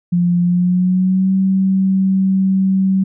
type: tone with pitch glide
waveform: sine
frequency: 175.2 to 191.06 Hz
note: F3 to G3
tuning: +6 to -44 cents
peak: -11 dBFS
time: 0.12-3.04 s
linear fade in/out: 10 ms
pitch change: +150 cents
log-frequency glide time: 0.42-1.33 s
effects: none